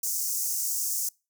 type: high-pass noise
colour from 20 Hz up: pink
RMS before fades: -29 dBFS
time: 0.03-1.09 s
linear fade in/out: 5 ms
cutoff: 5700 Hz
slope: 48 dB/octave
effects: noise-tail reverb RT60 0.3 s tail -26 dB re dry